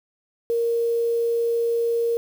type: tone with quantisation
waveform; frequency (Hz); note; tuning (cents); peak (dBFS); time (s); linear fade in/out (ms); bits
sine; 466.2; A#4; 0; -19; 0.5-2.17; 0; 7
effects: none